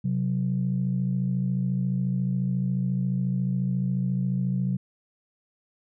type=tone pair together; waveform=sine; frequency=130.81 / 185 Hz; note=C3 / F#3; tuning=0 / 0 cents; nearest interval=tritone; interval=600 cents; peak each=-25 dBFS; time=0.04-4.77 s; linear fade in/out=10 ms; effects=tanh soft clip ceiling -16 dBFS